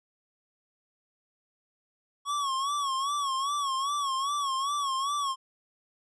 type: tone with vibrato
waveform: square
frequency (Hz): 1111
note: C#6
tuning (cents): +4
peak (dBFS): -28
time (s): 2.25-5.36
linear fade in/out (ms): 50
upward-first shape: sine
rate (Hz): 2.5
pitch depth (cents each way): 90
effects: resampled to 22050 Hz